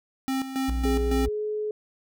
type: tone with tremolo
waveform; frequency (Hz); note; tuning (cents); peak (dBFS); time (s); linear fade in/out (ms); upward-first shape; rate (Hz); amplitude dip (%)
square; 265.5; C4; +25; -25; 0.28-1.26; 0; square; 3.6; 65
type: tone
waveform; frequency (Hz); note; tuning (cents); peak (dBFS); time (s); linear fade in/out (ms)
triangle; 59.3; A#1; +30; -22; 0.68-1.29; 10
type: tone with pitch glide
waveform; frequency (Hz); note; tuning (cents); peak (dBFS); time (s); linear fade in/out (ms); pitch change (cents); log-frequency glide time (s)
sine; 415.4 to 424.9; G#4 to G#4; 0 to +40; -26; 0.85-1.71; 2; +40; 1.08-1.44
effects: none